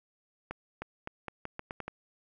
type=accelerating click train; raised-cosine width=0.5 ms; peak=-22 dBFS; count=9; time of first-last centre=0.51-1.88 s; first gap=310 ms; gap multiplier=0.82; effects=none